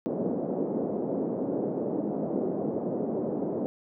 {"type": "band-pass noise", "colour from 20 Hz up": "pink", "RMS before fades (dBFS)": -30, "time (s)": [0.06, 3.66], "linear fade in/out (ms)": 0, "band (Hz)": [200, 570], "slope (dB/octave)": 24, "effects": []}